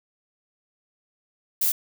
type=noise; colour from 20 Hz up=violet; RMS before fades=-22 dBFS; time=1.61-1.72 s; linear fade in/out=5 ms; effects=none